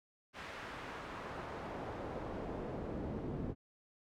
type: noise with band-pass filter sweep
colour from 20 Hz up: brown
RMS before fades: -43 dBFS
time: 0.33-3.55 s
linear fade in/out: 50 ms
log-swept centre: 2100 to 270 Hz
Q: 0.82
effects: none